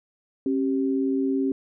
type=tone pair together; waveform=sine; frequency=270.6 / 388.4 Hz; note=C#4 / G4; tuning=-42 / -16 cents; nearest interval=tritone; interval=626 cents; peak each=-22 / -27 dBFS; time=0.46-1.52 s; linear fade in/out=2 ms; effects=none